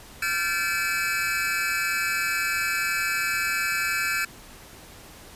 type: tone cluster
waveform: square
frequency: 1377 / 1553 / 1735 / 2305 / 2574 Hz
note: F6 / G6 / A6 / D7 / E7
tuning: -25 / -17 / -25 / -33 / -42 cents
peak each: -31 dBFS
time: 0.22-4.25 s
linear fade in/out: 5 ms
effects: pink hiss -46 dBFS RMS until 5.35 s + resampled to 32000 Hz